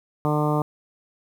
harmonic tone, 150 Hz, D3, 37 cents sharp, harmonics 1 / 2 / 3 / 4 / 5 / 6 / 7 / 8, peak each -23 / -26 / -28 / -29 / -30 / -31 / -31 / -32 dBFS, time 0.25-0.62 s, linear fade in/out 0 ms, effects 8-bit

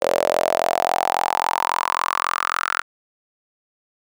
sawtooth tone with high-pass filter sweep, 43.65 Hz, F1, in tune, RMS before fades -21 dBFS, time 0.01-2.82 s, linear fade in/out 20 ms, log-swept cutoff 540 to 1400 Hz, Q 6.3, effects none

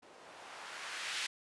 violet noise with low-pass filter sweep, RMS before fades -44 dBFS, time 0.02-1.27 s, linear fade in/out 10 ms, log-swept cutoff 470 to 2700 Hz, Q 1, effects resampled to 24000 Hz

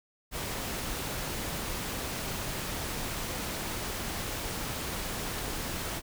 pink noise, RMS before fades -35 dBFS, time 0.31-6.02 s, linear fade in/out 50 ms, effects none

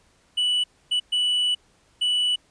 triangle tone bursts at uneven times, 2960 Hz, F#7, in tune, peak -18 dBFS, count 4, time 0.37-0.64 / 0.91-1 / 1.12-1.55 / 2.01-2.36 s, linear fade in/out 10 ms, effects pink hiss -61 dBFS RMS until 2.5 s + resampled to 22050 Hz

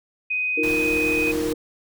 sine tone, 2502 Hz, D#7, 9 cents sharp, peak -21 dBFS, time 0.3-1.32 s, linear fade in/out 10 ms
sine chord, Eb suspended second, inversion none, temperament equal, 311.1 / 349.2 / 466.2 Hz, Eb4 / F4 / Bb4, 0 / 0 / 0 cents, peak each -25 / -30 / -25 dBFS, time 0.57-1.54 s, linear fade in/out 10 ms
pink noise, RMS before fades -33 dBFS, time 0.63-1.53 s, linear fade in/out 5 ms
effects none

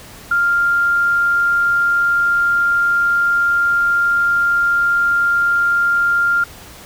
sine tone, 1396.9 Hz, F6, in tune, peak -12 dBFS, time 0.31-6.44 s, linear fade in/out 5 ms, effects pink hiss -38 dBFS RMS until 6.85 s

